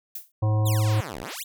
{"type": "noise with exponential decay", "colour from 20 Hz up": "violet", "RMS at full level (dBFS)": -30, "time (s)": [0.15, 0.32], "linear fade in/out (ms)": 5, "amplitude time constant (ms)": 35}
{"type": "harmonic tone", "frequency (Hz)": 107.2, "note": "A2", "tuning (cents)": -45, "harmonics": [1, 3, 5, 7, 9, 10], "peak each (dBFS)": [-19, -35, -33, -37, -40, -41], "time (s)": [0.42, 1.01], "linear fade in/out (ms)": 10}
{"type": "exponential two-way sweep", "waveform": "5% pulse", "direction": "down then up", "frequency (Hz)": [4186, 51.91, 4186], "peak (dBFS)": -22, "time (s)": [0.65, 1.44], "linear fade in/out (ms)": 20, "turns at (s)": 1.2}
{"effects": []}